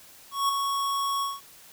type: tone with ADSR envelope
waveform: square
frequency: 1109 Hz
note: C#6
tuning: in tune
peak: -21 dBFS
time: 0.31-1.41 s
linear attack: 180 ms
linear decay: 3 ms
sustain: -5 dB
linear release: 190 ms
effects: white hiss -51 dBFS RMS until 1.72 s